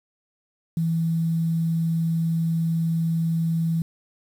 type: tone with quantisation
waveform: sine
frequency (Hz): 164.5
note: E3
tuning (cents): -3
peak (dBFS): -20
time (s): 0.77-3.82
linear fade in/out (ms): 2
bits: 8
effects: none